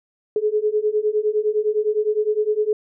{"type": "beating tone pair", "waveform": "sine", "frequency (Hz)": [420, 429.8], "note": ["G#4", "A4"], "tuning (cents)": [19, -41], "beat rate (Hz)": 9.8, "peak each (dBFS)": [-21, -20], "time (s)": [0.36, 2.73], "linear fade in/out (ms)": 2, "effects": []}